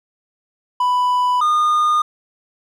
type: tone pair in turn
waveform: triangle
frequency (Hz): 992 / 1220.7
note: B5 / D#6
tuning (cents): +7 / -33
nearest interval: major third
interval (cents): 360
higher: second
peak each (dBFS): -12 / -11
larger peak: second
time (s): 0.8-1.41 / 1.41-2.02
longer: neither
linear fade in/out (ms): 5
effects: none